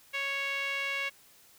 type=tone with band-pass filter; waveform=sawtooth; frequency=554 Hz; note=C#5; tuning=1 cent flat; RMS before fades=-33 dBFS; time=0.13-1.1 s; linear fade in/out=20 ms; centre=2400 Hz; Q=3.7; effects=white hiss -59 dBFS RMS until 1.58 s